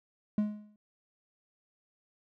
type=tone with exponential decay; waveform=triangle; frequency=210 Hz; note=G#3; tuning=19 cents sharp; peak=-21 dBFS; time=0.38-0.76 s; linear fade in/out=2 ms; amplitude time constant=81 ms; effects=none